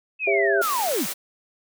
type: linear sweep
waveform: sine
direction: down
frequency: 2628 to 130.81 Hz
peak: -22 dBFS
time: 0.19-1.07 s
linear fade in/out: 50 ms
type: chord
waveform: sine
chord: C# diminished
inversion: second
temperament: just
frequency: 399.1 / 554.4 / 665.2 Hz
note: G4 / C#5 / E5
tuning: +31 / 0 / +16 cents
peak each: -21 / -27 / -23 dBFS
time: 0.27-0.62 s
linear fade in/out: 5 ms
type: high-pass noise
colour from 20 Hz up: white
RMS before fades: -29 dBFS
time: 0.61-1.14 s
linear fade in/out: 20 ms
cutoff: 290 Hz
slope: 12 dB/octave
effects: none